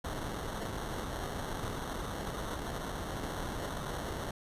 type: noise with sample-and-hold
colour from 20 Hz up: pink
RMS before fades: -38 dBFS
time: 0.04-4.31 s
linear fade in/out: 5 ms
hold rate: 2450 Hz
effects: resampled to 32000 Hz